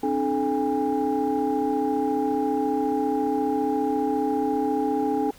sine tone cluster, 267.5 / 302.1 / 430.1 / 811 Hz, C4 / D4 / A4 / G#5, +38 / +49 / -39 / -41 cents, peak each -26 dBFS, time 0.03-5.31 s, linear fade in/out 5 ms, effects tanh soft clip ceiling -14 dBFS + pink hiss -51 dBFS RMS until 5.38 s

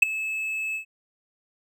triangle tone with ADSR envelope, 2600 Hz, E7, 24 cents flat, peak -6 dBFS, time 0.02-0.85 s, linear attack 8 ms, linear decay 9 ms, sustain -19 dB, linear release 100 ms, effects none

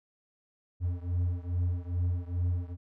triangle beating tone pair, 87.31 / 89.71 Hz, F2 / F2, 0 / +47 cents, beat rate 2.4 Hz, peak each -28 / -30 dBFS, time 0.8-2.77 s, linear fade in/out 50 ms, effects none

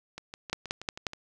two click trains, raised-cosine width 0.2 ms, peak -23 / -12 dBFS, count 7 / 4, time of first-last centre 0.18-1.134 / 0.53-1.068 s, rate 6.29 / 5.58 Hz, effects none

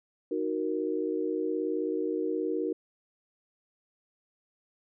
sine chord, D# minor, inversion none, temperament equal, 311.1 / 370 / 466.2 Hz, D#4 / F#4 / A#4, 0 / 0 / 0 cents, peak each -32 dBFS, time 0.31-2.73 s, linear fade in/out 5 ms, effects none

